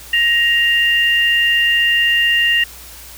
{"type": "tone pair together", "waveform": "sine", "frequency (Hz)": [1878, 2794], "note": ["A#6", "F7"], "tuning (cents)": [12, 0], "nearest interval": "perfect fifth", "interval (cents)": 688, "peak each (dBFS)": -14, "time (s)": [0.13, 2.64], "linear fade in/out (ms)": 5, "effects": ["added 60 Hz sine -41 dBFS peak until 3.17 s", "white hiss -37 dBFS RMS until 3.17 s"]}